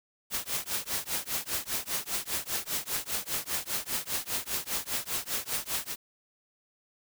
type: noise with tremolo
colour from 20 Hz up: white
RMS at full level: -29 dBFS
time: 0.3-5.96 s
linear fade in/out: 50 ms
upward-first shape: triangle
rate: 5 Hz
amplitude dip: 100%
effects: none